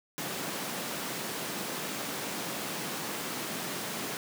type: high-pass noise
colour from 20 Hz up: pink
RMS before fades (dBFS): -36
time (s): 0.18-4.17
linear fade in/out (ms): 0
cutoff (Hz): 160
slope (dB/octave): 24
effects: none